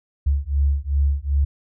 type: beating tone pair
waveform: sine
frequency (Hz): 69.2 / 71.8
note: C#2 / D2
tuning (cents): -2 / -39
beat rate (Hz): 2.6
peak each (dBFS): -20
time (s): 0.26-1.45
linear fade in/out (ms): 10
effects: none